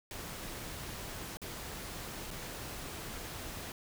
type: noise with dropouts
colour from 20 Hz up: pink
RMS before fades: -43 dBFS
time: 0.11-3.72 s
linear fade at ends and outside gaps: 1 ms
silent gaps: 1.371-1.417 / 2.306-2.311 s
effects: none